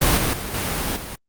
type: noise with level steps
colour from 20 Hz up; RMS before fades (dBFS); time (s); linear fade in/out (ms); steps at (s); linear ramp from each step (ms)
pink; -17 / -21 / -29 / -24 / -32; 0.01-1.16; 10; 0.17 / 0.33 / 0.54 / 0.96; 5
effects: Opus 32 kbps